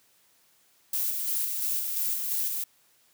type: noise with tremolo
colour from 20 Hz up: violet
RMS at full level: -28 dBFS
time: 0.93-2.64 s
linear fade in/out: 5 ms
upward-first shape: square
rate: 2.9 Hz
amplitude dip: 30%
effects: white hiss -64 dBFS RMS until 3.13 s + high-pass 80 Hz 12 dB/octave